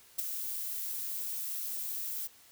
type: noise with ADSR envelope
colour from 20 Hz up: violet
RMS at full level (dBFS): -28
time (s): 0.18-2.28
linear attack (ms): 14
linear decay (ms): 9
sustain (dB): -9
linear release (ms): 21
effects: white hiss -59 dBFS RMS until 2.51 s